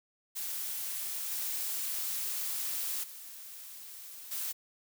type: noise with level steps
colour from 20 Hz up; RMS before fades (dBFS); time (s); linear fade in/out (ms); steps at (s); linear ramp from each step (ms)
blue; -37 / -35 / -47 / -36; 0.35-4.53; 20; 1.31 / 3.03 / 4.31; 10
effects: none